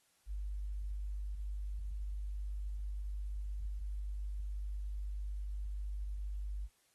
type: tone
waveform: sine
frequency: 50 Hz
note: G1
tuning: 35 cents sharp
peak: -37 dBFS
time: 0.26-6.69 s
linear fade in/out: 50 ms
effects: white hiss -73 dBFS RMS until 6.94 s + AAC 32 kbps